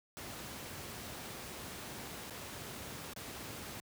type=noise with dropouts; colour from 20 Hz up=pink; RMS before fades=-45 dBFS; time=0.17-3.8 s; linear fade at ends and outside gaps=0 ms; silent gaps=2.299-2.307 / 3.134-3.163 s; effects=high-pass 80 Hz 12 dB/octave